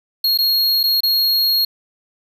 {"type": "tone with dropouts", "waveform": "square", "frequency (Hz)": 4284, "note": "C8", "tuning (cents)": 40, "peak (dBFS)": -14, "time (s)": [0.24, 1.65], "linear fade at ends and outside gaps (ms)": 5, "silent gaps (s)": [[0.376, 0.386], [0.832, 0.837], [1.006, 1.033]], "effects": []}